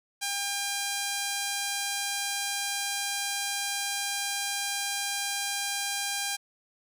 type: tone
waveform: 5% pulse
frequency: 802 Hz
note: G5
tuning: 39 cents sharp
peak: -17 dBFS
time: 0.21-6.37 s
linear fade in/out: 20 ms
effects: none